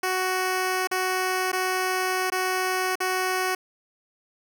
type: tone with dropouts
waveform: 10% pulse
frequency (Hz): 371.5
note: F#4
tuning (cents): +7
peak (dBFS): -15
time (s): 0.03-3.55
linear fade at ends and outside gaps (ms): 5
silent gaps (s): 0.873-0.913 / 1.518-1.529 / 2.302-2.32 / 2.955-3.003
effects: none